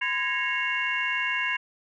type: tone cluster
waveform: sine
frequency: 1019 / 1656 / 1863 / 2182 / 2777 Hz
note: C6 / G#6 / A#6 / C#7 / F7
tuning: -46 / -5 / -2 / -28 / -10 cents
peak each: -33 / -29 / -35 / -29 / -30 dBFS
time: 0.01-1.57 s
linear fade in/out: 10 ms
effects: tanh soft clip ceiling -14 dBFS

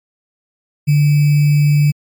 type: tone with sample-and-hold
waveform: sine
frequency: 146.83 Hz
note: D3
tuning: in tune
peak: -8 dBFS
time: 0.87-1.92 s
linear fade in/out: 20 ms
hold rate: 2450 Hz
effects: MP3 96 kbps

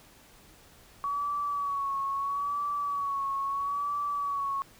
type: tone with vibrato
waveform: sine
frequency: 1128 Hz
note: C#6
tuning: 30 cents sharp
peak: -28 dBFS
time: 1.04-4.62 s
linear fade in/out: 0 ms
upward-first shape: sine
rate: 0.76 Hz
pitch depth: 46 cents each way
effects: pink hiss -56 dBFS RMS until 4.79 s

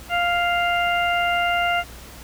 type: harmonic tone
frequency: 698.5 Hz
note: F5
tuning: in tune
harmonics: 1 / 2 / 3 / 4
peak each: -21 / -24 / -26 / -27 dBFS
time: 0.09-1.84 s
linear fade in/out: 50 ms
effects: added 60 Hz sine -43 dBFS peak until 2.23 s + pink hiss -42 dBFS RMS until 2.23 s

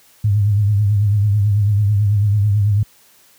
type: tone with vibrato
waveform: sine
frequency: 102.9 Hz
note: G#2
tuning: 16 cents flat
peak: -11 dBFS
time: 0.24-2.83 s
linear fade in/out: 5 ms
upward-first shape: triangle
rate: 9.1 Hz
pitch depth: 85 cents each way
effects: white hiss -51 dBFS RMS until 3.38 s + high-pass 60 Hz 12 dB/octave

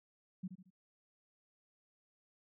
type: tone with echo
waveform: sine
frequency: 185 Hz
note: F#3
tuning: in tune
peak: -38 dBFS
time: 0.43-0.48 s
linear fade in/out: 10 ms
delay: 75 ms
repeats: 3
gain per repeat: -8 dB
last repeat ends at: 0.705 s
effects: none

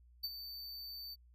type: tone with ADSR envelope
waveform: square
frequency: 4566 Hz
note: D8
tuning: 50 cents flat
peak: -35 dBFS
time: 0.23-1.16 s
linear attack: 14 ms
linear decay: 40 ms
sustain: -10 dB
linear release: 31 ms
effects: added 60 Hz sine -60 dBFS peak until 1.34 s

